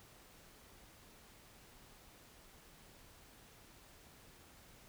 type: silence
effects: pink hiss -61 dBFS RMS until 4.88 s